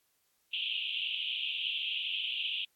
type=band-pass noise; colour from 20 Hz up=white; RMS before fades=-35 dBFS; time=0.53-2.65 s; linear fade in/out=5 ms; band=2600 to 3400 Hz; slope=96 dB/octave; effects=white hiss -74 dBFS RMS until 2.75 s + AAC 64 kbps